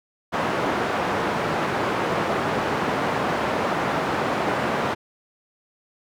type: band-pass noise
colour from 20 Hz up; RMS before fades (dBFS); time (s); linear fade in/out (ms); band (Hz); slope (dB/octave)
white; -24; 0.32-4.95; 20; 130 to 1100; 12
effects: none